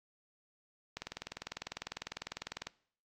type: click train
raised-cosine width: 0.2 ms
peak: -22 dBFS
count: 35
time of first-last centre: 0.97-2.67 s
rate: 20 Hz
effects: noise-tail reverb RT60 0.6 s tail -22 dB re dry + AAC 48 kbps